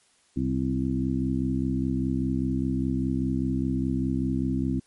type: harmonic tone with a mistuned harmonic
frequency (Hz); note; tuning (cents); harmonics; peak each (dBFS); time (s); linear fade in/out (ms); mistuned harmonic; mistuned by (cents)
65; C2; -11; 1 / 2 / 3 / 4 / 5; -32 / -30 / -30 / -27 / -33; 0.36-4.8; 10; 5; +21
effects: white hiss -63 dBFS RMS until 4.86 s + MP3 48 kbps